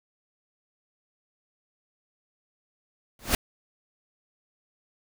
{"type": "noise with exponential growth", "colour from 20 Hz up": "pink", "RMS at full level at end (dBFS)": -18, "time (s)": [3.19, 3.35], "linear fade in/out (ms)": 2, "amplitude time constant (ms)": 34, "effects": []}